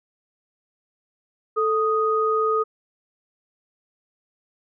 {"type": "tone pair together", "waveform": "sine", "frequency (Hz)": [439.4, 1244.5], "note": ["A4", "D#6"], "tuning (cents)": [-2, 0], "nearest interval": "octave + tritone", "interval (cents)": 1802, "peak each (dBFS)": -21, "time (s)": [1.56, 2.64], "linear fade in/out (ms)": 20, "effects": []}